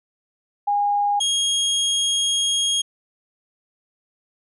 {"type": "tone pair in turn", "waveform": ["sine", "sawtooth"], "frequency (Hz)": [817, 3268], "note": ["G#5", "G#7"], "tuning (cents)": [-29, -29], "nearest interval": "2 octaves", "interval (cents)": 2400, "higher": "second", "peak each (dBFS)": [-17, -15], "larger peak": "second", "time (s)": [[0.67, 1.2], [1.2, 2.82]], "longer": "second", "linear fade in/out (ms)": 10, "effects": ["resampled to 24000 Hz"]}